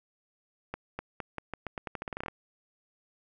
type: accelerating click train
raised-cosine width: 0.5 ms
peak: -20 dBFS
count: 17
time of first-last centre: 0.74-2.283 s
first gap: 250 ms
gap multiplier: 0.85
effects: none